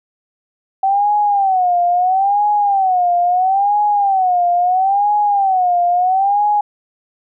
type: tone with vibrato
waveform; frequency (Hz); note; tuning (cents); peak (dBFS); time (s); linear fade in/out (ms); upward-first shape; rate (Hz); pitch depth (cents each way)
sine; 764; G5; -45; -11; 0.83-6.61; 5; sine; 0.75; 150
effects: none